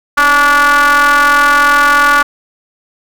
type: ring-modulated tone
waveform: square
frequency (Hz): 146.83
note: D3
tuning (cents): 0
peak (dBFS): -4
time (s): 0.17-2.23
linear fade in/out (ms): 10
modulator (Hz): 1300
effects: none